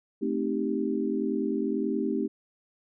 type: chord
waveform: sine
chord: A half-diminished seventh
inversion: none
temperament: equal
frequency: 220 / 261.6 / 311.1 / 392 Hz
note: A3 / C4 / Eb4 / G4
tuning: 0 / 0 / 0 / 0 cents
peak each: -31 dBFS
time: 0.21-2.28 s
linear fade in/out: 20 ms
effects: none